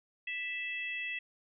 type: harmonic tone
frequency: 659.3 Hz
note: E5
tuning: in tune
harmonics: 3 / 4 / 5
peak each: -39 / -37 / -47 dBFS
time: 0.27-1.19 s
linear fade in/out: 5 ms
effects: none